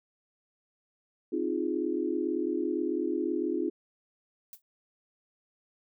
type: chord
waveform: sine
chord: F minor seventh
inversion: second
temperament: equal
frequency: 261.6 / 311.1 / 349.2 / 415.3 Hz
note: C4 / Eb4 / F4 / Ab4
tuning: 0 / 0 / 0 / 0 cents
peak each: -35 / -32 / -31 / -35 dBFS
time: 1.32-3.7 s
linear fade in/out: 10 ms
type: noise with exponential decay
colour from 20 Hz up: violet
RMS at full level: -41 dBFS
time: 4.53-4.62 s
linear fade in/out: 1 ms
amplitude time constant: 18 ms
effects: none